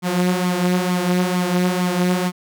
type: tone with flanger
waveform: sawtooth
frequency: 180 Hz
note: F#3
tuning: 47 cents flat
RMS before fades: -19 dBFS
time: 0.02-2.32 s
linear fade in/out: 50 ms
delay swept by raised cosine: 0.88 to 6.08 ms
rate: 2.2 Hz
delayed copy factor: +0.55
effects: none